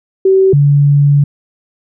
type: tone pair in turn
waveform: sine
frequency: 382.5 / 143.28 Hz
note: G4 / D3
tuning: -42 / -42 cents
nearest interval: octave + perfect fourth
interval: 1700 cents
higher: first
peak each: -5 dBFS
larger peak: neither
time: 0.25-0.53 / 0.53-1.24 s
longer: second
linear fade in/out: 5 ms
effects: none